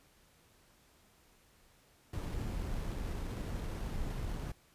brown noise with sample-and-hold, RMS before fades -38 dBFS, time 2.13-4.52 s, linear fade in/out 5 ms, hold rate 7350 Hz, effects pink hiss -66 dBFS RMS until 4.74 s + resampled to 32000 Hz

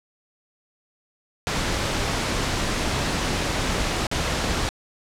pink noise with dropouts, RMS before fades -24 dBFS, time 1.47-4.69 s, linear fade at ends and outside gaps 0 ms, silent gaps 4.068-4.114 s, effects low-pass 7000 Hz 12 dB/octave

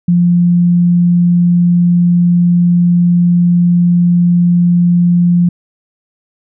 sine tone, 174.61 Hz, F3, in tune, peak -6 dBFS, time 0.08-5.49 s, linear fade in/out 5 ms, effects none

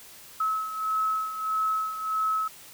sine beating tone pair, 1291 / 1292.6 Hz, E6 / E6, -37 / -34 cents, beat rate 1.6 Hz, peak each -26 / -32 dBFS, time 0.4-2.48 s, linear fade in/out 5 ms, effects white hiss -48 dBFS RMS until 2.73 s

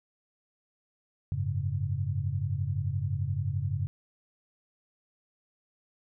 sine chord, F# suspended second, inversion none, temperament just, 92.5 / 104.06 / 138.75 Hz, F#2 / G#2 / C#3, 0 / +4 / +2 cents, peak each -32 dBFS, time 1.32-3.87 s, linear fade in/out 0 ms, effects none

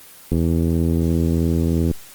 click train, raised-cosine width 3 ms, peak -7 dBFS, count 133, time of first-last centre 0.32-1.912 s, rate 82.9 Hz, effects white hiss -43 dBFS RMS until 2.14 s + Opus 24 kbps

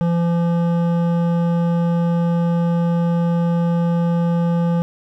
triangle tone with hard clipping, 170.5 Hz, F3, 41 cents flat, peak -17 dBFS, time 0.01-4.82 s, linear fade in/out 0 ms, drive 16 dB, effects none

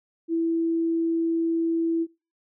sine tone, 330.6 Hz, E4, 5 cents sharp, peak -21 dBFS, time 0.28-2.07 s, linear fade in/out 50 ms, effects noise-tail reverb RT60 0.3 s tail -23 dB re dry

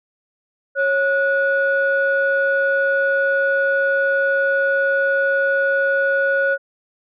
sine tone pair together, 549.4 / 1462 Hz, C#5 / F#6, -16 / -21 cents, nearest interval octave + perfect fourth, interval 1695 cents, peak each -17 dBFS, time 0.75-6.58 s, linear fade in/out 50 ms, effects tanh soft clip ceiling -8 dBFS

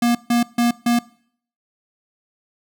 square tone bursts, 237.9 Hz, A#3, 35 cents sharp, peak -15 dBFS, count 4, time 0.02-0.99 s, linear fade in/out 5 ms, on 130 ms, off 150 ms, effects noise-tail reverb RT60 0.6 s tail -22 dB re dry

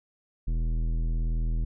sine tone with tanh clipping, 40.7 Hz, E1, 21 cents flat, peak -26 dBFS, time 0.47-1.65 s, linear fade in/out 10 ms, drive 13 dB, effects none

